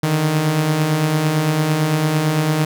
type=beating tone pair; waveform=sawtooth; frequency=146.83 / 155.73 Hz; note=D3 / D#3; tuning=0 / +2 cents; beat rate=8.9 Hz; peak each=-20 / -12 dBFS; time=0.03-2.65 s; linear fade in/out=5 ms; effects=none